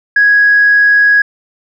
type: tone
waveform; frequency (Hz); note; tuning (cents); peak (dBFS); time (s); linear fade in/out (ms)
sine; 1661.2; G#6; 0; -4; 0.16-1.22; 5
effects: tanh soft clip ceiling 0 dBFS